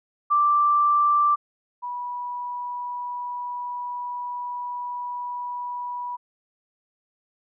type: tone pair in turn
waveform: sine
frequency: 1175 / 977.6 Hz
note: D6 / B5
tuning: +1 / -18 cents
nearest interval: minor third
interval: 319 cents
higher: first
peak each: -16 / -28 dBFS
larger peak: first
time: 0.3-1.36 / 1.82-6.17 s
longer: second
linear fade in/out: 20 ms
effects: none